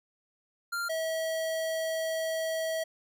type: tone pair in turn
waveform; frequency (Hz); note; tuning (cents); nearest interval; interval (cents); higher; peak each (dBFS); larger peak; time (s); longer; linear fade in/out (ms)
square; 1392 / 645.3; F6 / E5; -6 / -37; octave + minor second; 1331; first; -31 / -30; second; 0.72-0.89 / 0.89-2.84; second; 10
effects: none